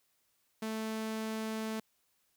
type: tone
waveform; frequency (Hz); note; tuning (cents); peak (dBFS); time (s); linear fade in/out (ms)
sawtooth; 219.9; A3; -1; -31; 0.62-1.8; 5
effects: white hiss -75 dBFS RMS until 2.36 s